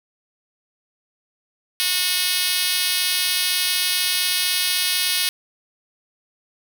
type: tone with high-pass filter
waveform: 5% pulse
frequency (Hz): 364.1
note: F#4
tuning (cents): -28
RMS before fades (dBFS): -21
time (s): 1.8-5.29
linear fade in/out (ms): 0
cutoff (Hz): 3300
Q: 0.65
effects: none